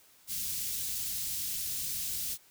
white band-stop noise, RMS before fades -35 dBFS, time 0.27-2.38 s, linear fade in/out 50 ms, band 160 to 3900 Hz, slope 12 dB/octave, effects white hiss -61 dBFS RMS until 2.5 s

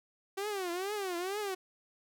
sawtooth tone with vibrato, 381.2 Hz, G4, 48 cents flat, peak -30 dBFS, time 0.37-1.55 s, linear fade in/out 10 ms, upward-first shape triangle, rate 2.2 Hz, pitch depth 210 cents each way, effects none

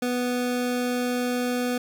25% pulse tone, 246.9 Hz, B3, in tune, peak -20 dBFS, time 0.02-1.78 s, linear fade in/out 5 ms, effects none

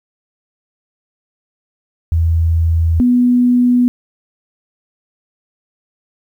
sine tone pair in turn, 82.4 / 245.9 Hz, E2 / B3, 0 / -7 cents, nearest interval octave + perfect fifth, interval 1893 cents, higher second, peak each -10 / -8 dBFS, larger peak second, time 2.12-3 / 3-3.88 s, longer neither, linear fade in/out 0 ms, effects 8-bit

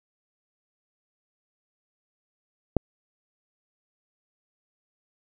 click, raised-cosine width 2 ms, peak -6 dBFS, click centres 2.767 s, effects none

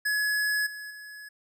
square tone with level steps, 1693 Hz, G#6, 33 cents sharp, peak -25 / -38 / -42 dBFS, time 0.05-1.29 s, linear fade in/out 10 ms, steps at 0.66 / 0.9 s, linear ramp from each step 10 ms, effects none

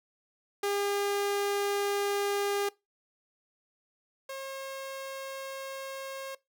sawtooth tone pair in turn, 403.9 / 539.1 Hz, G#4 / C#5, -48 / -48 cents, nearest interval perfect fourth, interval 500 cents, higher second, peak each -24 / -33 dBFS, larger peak first, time 0.63-2.69 / 4.29-6.35 s, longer neither, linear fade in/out 5 ms, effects noise-tail reverb RT60 0.2 s tail -21 dB re dry

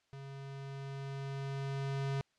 square tone with level ramp, 137.3 Hz, C#3, 16 cents flat, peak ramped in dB -46 to -33 dBFS, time 0.13-2.21 s, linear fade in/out 0 ms, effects white hiss -75 dBFS RMS until 2.38 s + low-pass 5000 Hz 12 dB/octave

